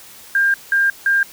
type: tone bursts at uneven times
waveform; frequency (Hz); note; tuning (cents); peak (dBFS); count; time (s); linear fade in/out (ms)
sine; 1600; G6; +35; -12; 3; 0.35-0.54 / 0.72-0.9 / 1.06-1.23; 2
effects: white hiss -41 dBFS RMS until 1.32 s